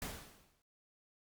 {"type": "noise with exponential decay", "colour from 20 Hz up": "pink", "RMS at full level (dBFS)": -40, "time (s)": [0.02, 0.62], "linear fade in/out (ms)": 1, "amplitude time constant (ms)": 130, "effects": ["Opus 48 kbps"]}